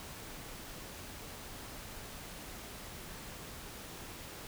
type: silence
effects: pink hiss -47 dBFS RMS until 4.47 s